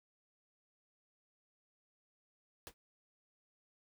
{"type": "noise with exponential decay", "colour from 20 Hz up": "pink", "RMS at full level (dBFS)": -43, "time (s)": [2.67, 2.74], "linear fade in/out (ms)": 0, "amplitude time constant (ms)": 15, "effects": []}